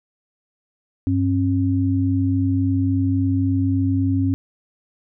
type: tone pair together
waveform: sine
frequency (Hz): 98 / 270.4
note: G2 / C#4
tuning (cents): 0 / -43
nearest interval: octave + tritone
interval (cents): 1757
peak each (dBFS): -19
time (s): 1.07-4.34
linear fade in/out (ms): 0
effects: none